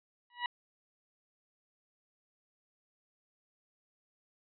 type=tone with exponential growth; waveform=20% pulse; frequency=969 Hz; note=B5; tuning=33 cents flat; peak=-23 dBFS; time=0.3-0.46 s; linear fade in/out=2 ms; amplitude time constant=33 ms; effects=resampled to 11025 Hz